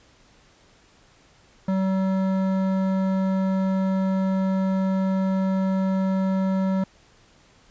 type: tone with hard clipping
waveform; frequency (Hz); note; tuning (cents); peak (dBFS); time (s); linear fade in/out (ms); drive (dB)
sine; 190.4; F#3; +50; -22; 1.68-6.84; 5; 13
effects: pink hiss -56 dBFS RMS until 7.7 s + resampled to 16000 Hz